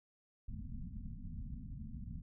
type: low-pass noise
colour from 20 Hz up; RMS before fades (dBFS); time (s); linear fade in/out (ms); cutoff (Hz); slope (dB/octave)
pink; -45; 0.48-2.22; 5; 250; 96
effects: none